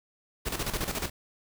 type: noise with tremolo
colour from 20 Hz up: pink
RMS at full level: -30 dBFS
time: 0.45-1.1 s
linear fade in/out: 20 ms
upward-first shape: square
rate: 14 Hz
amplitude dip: 65%
effects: none